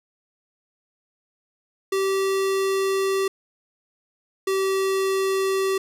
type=tone pair in turn; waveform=square; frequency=387.4 / 385.3 Hz; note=G4 / G4; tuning=-20 / -30 cents; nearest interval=unison; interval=10 cents; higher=first; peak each=-21 dBFS; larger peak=neither; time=1.92-3.28 / 4.47-5.78 s; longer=first; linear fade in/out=5 ms; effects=resampled to 32000 Hz + 8-bit